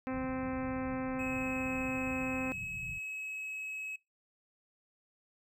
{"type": "harmonic tone", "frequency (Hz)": 260.1, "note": "C4", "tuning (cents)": -10, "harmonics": [1, 2, 3, 4, 5, 6, 7, 8, 9, 10], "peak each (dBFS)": [-35, -41, -45, -47, -49, -51, -52, -53, -54, -55], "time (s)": [0.07, 2.52], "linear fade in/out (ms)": 0}
{"type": "low-pass noise", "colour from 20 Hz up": "white", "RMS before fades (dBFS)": -47, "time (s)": [0.09, 3], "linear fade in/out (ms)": 50, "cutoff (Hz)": 180, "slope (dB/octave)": 48}
{"type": "tone", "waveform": "triangle", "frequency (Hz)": 2566, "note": "E7", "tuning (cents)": -47, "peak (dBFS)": -37, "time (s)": [1.19, 3.96], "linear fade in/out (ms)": 5}
{"effects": ["noise-tail reverb RT60 0.2 s tail -23 dB re dry"]}